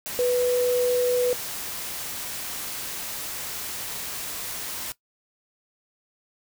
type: tone in noise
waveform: sine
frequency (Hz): 493.9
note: B4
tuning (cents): 0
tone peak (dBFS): -19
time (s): 0.19-1.33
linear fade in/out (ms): 0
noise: white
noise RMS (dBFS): -33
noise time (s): 0.06-4.92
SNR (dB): +11
effects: noise-tail reverb RT60 0.1 s tail -18 dB re dry